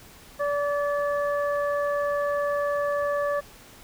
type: harmonic tone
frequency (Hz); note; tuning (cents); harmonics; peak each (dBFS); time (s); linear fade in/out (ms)
577; D5; -31; 1 / 2 / 3; -24 / -30 / -34; 0.39-3.41; 20
effects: pink hiss -49 dBFS RMS until 3.83 s